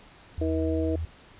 sine tone, 81.3 Hz, E2, 23 cents flat, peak -28 dBFS, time 0.38-1.05 s, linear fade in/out 0 ms
harmonic tone, 160 Hz, D#3, 49 cents sharp, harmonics 2 / 3 / 4, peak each -27 / -31 / -33 dBFS, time 0.41-0.96 s, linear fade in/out 5 ms
effects pink hiss -52 dBFS RMS until 1.39 s + resampled to 8000 Hz

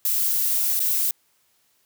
violet noise with dropouts, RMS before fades -22 dBFS, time 0.05-1.11 s, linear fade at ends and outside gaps 2 ms, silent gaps 0.794-0.801 s, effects white hiss -65 dBFS RMS until 1.85 s + high-pass 60 Hz 12 dB/octave

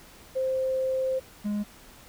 sine / triangle tone pair in turn, 523.3 / 207.2 Hz, C5 / G#3, 0 / -4 cents, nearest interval octave + major third, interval 1604 cents, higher first, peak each -24 / -24 dBFS, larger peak neither, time 0.35-1.2 / 1.44-1.64 s, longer first, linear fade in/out 20 ms, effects pink hiss -51 dBFS RMS until 2.08 s

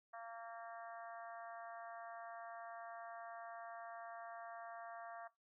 harmonic tone, 229.8 Hz, A#3, 25 cents flat, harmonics 3 / 4 / 5 / 6 / 7 / 8, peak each -51 / -59 / -54 / -59 / -60 / -62 dBFS, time 0.13-5.28 s, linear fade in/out 10 ms, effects noise-tail reverb RT60 0.2 s tail -19 dB re dry

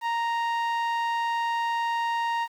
sawtooth tone with low-pass filter, 931 Hz, A#5, 2 cents flat, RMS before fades -27 dBFS, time 0.01-2.48 s, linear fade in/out 50 ms, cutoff 2700 Hz, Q 0.52, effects 9-bit

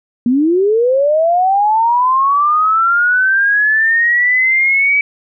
sine linear sweep, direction up, 231.8 to 2293 Hz, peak -9 dBFS, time 0.26-5.01 s, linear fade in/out 2 ms, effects none

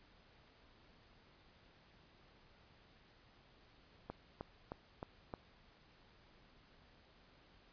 click train, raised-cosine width 1 ms, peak -29 dBFS, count 5, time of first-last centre 4.1-5.338 s, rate 3.23 Hz, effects pink hiss -66 dBFS RMS until 7.72 s + resampled to 11025 Hz

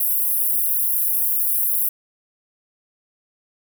pink high-pass noise, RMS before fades -20 dBFS, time 0-1.89 s, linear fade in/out 5 ms, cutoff 11000 Hz, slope 48 dB/octave, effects none

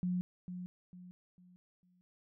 sine tone with echo, 180 Hz, F#3, 47 cents flat, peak -31 dBFS, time 0.03-0.21 s, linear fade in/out 0 ms, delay 450 ms, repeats 4, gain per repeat -9 dB, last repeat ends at 2.01 s, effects none

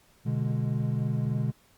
triangle chord, G# diminished, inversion first, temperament equal, 123.47 / 146.83 / 207.7 Hz, B2 / D3 / G#3, 0 / 0 / 0 cents, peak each -26 / -28 / -31 dBFS, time 0.25-1.52 s, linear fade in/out 20 ms, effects pink hiss -62 dBFS RMS until 1.77 s + Opus 48 kbps

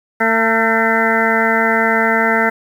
harmonic tone with a mistuned harmonic, 225.4 Hz, A3, 42 cents sharp, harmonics 1 / 2 / 3 / 4 / 6 / 7 / 8 / 9, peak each -20 / -20 / -20 / -20 / -20 / -20 / -20 / -20 dBFS, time 0.2-2.5 s, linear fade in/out 10 ms, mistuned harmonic 7, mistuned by -26 cents, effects 7-bit

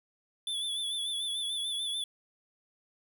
square tone with vibrato, 3461 Hz, A7, 29 cents flat, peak -32 dBFS, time 0.47-2.04 s, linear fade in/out 2 ms, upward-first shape sine, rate 6.8 Hz, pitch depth 51 cents each way, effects none

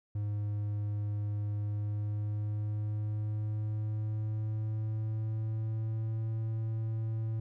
triangle tone with pitch glide, 103.83 to 111.28 Hz, G#2 to A2, 0 to +20 cents, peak -29 dBFS, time 0.15-7.4 s, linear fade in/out 5 ms, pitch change +120 cents, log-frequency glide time 1.6-6.28 s, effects none

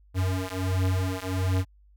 square beating tone pair, 92.5 / 93.9 Hz, F#2 / F#2, 0 / +26 cents, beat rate 1.4 Hz, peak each -28 dBFS, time 0.14-1.65 s, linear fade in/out 50 ms, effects added 50 Hz sine -54 dBFS peak until 1.96 s

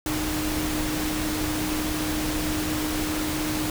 sine tone in noise, 307 Hz, D#4, 23 cents flat, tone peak -27 dBFS, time 0.06-3.7 s, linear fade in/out 2 ms, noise pink, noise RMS -29 dBFS, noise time 0.06-3.7 s, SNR -1 dB, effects none

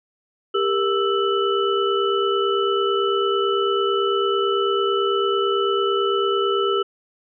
sine tone cluster, 396.8 / 465.8 / 1319 / 2979 Hz, G4 / A#4 / E6 / F#7, +21 / -1 / +1 / +11 cents, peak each -20 / -26 / -23 / -28 dBFS, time 0.54-6.83 s, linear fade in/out 10 ms, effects none

